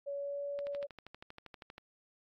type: tone with pitch glide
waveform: sine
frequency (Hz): 564 to 568.9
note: C#5 to C#5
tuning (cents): +30 to +45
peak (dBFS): -36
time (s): 0.06-0.87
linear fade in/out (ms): 20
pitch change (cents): +15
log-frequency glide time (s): 0.17-0.42
type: click train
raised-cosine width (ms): 0.3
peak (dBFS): -32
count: 16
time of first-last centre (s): 0.59-1.78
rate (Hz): 12.6
effects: AAC 48 kbps